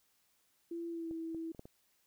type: tone with pitch glide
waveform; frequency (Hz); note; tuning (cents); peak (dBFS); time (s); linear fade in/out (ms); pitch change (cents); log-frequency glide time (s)
sine; 337.6 to 327; E4 to E4; +41 to -14; -38; 0.71-1.52; 5; -55; 0.89-1.11
type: clicks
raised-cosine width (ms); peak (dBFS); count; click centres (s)
2; -38 / -38 / -42 / -32 / -37; 5; 1.111 / 1.347 / 1.548 / 1.594 / 1.655
effects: white hiss -74 dBFS RMS until 2.06 s